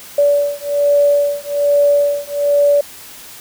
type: beating tone pair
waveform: sine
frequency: 575 / 576.2 Hz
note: D5 / D5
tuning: -37 / -33 cents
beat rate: 1.2 Hz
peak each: -14 dBFS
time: 0.18-2.81 s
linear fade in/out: 5 ms
effects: white hiss -36 dBFS RMS until 3.4 s